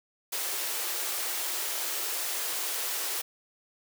white high-pass noise, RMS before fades -32 dBFS, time 0.32-3.22 s, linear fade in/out 10 ms, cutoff 320 Hz, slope 96 dB/octave, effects none

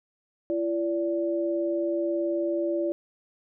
sine tone pair together, 338.5 / 580 Hz, E4 / D5, +46 / -22 cents, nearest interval major sixth, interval 932 cents, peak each -26 / -28 dBFS, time 0.5-2.92 s, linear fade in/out 0 ms, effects none

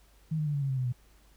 sine tone with pitch steps, 157.9 / 152.43 / 147.16 / 142.06 / 137.14 / 132.39 / 127.81 / 123.39 Hz, D#3 / D#3 / D3 / C#3 / C#3 / C3 / C3 / B2, +26 / -35 / +4 / +43 / -18 / +21 / -40 / -1 cents, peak -27 dBFS, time 0.31-0.926 s, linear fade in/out 10 ms, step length 77 ms, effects added 50 Hz sine -59 dBFS peak until 1.36 s + pink hiss -64 dBFS RMS until 1.36 s

